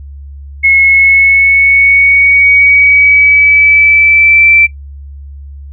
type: tone with pitch glide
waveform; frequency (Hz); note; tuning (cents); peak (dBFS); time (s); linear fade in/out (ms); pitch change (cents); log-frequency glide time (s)
sine; 2179 to 2335; C#7 to D7; -30 to -11; -3; 0.63-4.67; 20; +119; 0.82-4.47
effects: noise-tail reverb RT60 0.1 s tail -18 dB re dry + added 70 Hz sine -25 dBFS peak until 5.72 s